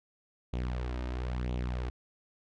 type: tone with flanger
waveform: sawtooth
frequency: 61.7 Hz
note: B1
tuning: 1 cent flat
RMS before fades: -34 dBFS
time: 0.53-1.9 s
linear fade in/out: 5 ms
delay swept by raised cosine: 0.29 to 3.29 ms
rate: 1 Hz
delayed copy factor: +0.6
effects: low-pass 4000 Hz 12 dB/octave